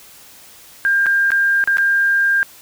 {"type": "tone with dropouts", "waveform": "sine", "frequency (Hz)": 1600, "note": "G6", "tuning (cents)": 35, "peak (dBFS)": -12, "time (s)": [0.85, 2.43], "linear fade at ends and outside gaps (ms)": 0, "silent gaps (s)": [[1.06, 1.066], [1.305, 1.318], [1.64, 1.675], [1.771, 1.783]], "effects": ["white hiss -43 dBFS RMS until 2.61 s"]}